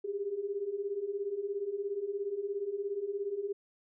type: beating tone pair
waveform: sine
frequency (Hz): 389.5 / 406.5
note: G4 / G#4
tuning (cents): -11 / -37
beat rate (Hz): 17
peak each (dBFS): -38 / -34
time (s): 0.04-3.53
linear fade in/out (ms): 10
effects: none